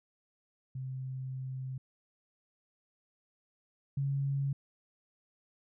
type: tone pair in turn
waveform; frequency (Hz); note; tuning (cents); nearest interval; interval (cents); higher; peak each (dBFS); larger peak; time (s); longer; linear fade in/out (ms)
sine; 130.81 / 138.59; C3 / C#3; 0 / 0; minor second; 100; second; -36 / -29; second; 0.75-1.78 / 3.97-4.53; first; 5
effects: none